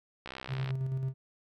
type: click train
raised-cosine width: 0.3 ms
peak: -24 dBFS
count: 30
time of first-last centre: 0.26-0.706 s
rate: 65 Hz
type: tone with tremolo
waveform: triangle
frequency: 132.2 Hz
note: C3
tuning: 18 cents sharp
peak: -27 dBFS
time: 0.48-1.14 s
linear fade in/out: 50 ms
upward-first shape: square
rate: 9.1 Hz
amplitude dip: 35%
effects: none